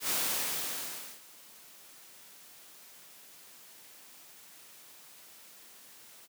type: noise with ADSR envelope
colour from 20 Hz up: white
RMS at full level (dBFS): -30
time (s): 0-6.28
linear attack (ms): 95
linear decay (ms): 1100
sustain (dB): -24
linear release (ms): 38
effects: high-pass 150 Hz 12 dB/octave